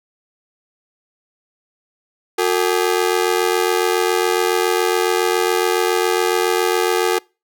sawtooth ring-modulated tone, 406.9 Hz, G#4, 35 cents flat, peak -8 dBFS, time 2.38-7.19 s, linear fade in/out 10 ms, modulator 43.6 Hz, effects noise-tail reverb RT60 0.3 s tail -26 dB re dry

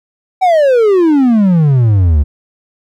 triangle exponential sweep, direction down, 773 to 69 Hz, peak -4 dBFS, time 0.41-2.24 s, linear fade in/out 20 ms, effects none

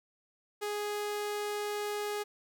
sawtooth tone, 415.3 Hz, G#4, in tune, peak -29 dBFS, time 0.61-2.24 s, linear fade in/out 20 ms, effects none

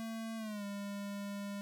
square tone with pitch glide, 224.9 to 201.5 Hz, A3 to G3, +38 to +48 cents, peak -40 dBFS, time 0-1.61 s, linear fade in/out 0 ms, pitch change -190 cents, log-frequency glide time 0.37-0.64 s, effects none

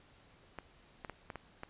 clicks, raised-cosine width 0.5 ms, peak -27 dBFS, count 6, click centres 0.587 / 1.048 / 1.097 / 1.302 / 1.357 / 1.634 s, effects pink hiss -63 dBFS RMS until 1.69 s + resampled to 8000 Hz

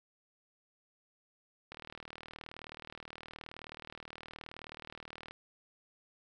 click train, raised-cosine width 0.3 ms, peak -29 dBFS, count 141, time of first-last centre 1.72-5.31 s, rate 39 Hz, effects none

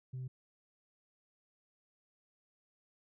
sine tone, 128.7 Hz, C3, 28 cents flat, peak -37 dBFS, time 0.13-0.28 s, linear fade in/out 10 ms, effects tanh soft clip ceiling -37 dBFS

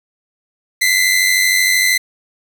sawtooth tone pair together, 1991 / 2084 Hz, B6 / C7, +14 / -7 cents, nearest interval minor second, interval 79 cents, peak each -11 dBFS, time 0.81-1.98 s, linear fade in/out 10 ms, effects 7-bit

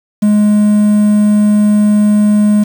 triangle tone with quantisation, 209.3 Hz, G#3, 14 cents sharp, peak -4 dBFS, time 0.22-2.64 s, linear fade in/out 10 ms, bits 5, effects none

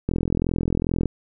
click train, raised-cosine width 3 ms, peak -9 dBFS, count 42, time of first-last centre 0.09-1.057 s, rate 42.4 Hz, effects none

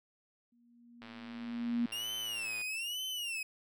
sine tone with exponential growth, 237.7 Hz, A#3, 34 cents sharp, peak -27 dBFS, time 0.52-1.86 s, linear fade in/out 5 ms, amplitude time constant 290 ms
click train, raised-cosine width 0.3 ms, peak -34 dBFS, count 178, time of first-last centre 1.02-2.615 s, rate 111 Hz
40% pulse tone with vibrato, 2756 Hz, F7, 24 cents flat, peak -35 dBFS, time 1.92-3.43 s, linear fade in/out 5 ms, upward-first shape sine, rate 1.1 Hz, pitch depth 180 cents each way
effects none

